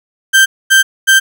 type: tone bursts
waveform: 35% pulse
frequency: 1568 Hz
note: G6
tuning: in tune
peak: -3 dBFS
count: 3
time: 0.33-1.2 s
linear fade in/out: 20 ms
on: 130 ms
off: 240 ms
effects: none